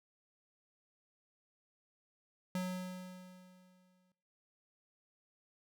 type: tone with exponential decay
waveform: square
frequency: 183.4 Hz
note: F#3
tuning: 15 cents flat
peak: -34 dBFS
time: 2.55-4.12 s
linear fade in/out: 2 ms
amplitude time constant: 340 ms
effects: noise-tail reverb RT60 0.9 s tail -22 dB re dry